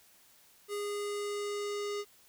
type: tone with low-pass filter sweep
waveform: square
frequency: 410.5 Hz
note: G#4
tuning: 20 cents flat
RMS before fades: -36 dBFS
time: 0.68-2.05 s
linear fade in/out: 50 ms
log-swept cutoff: 11000 to 6200 Hz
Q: 1.7
effects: white hiss -62 dBFS RMS until 2.28 s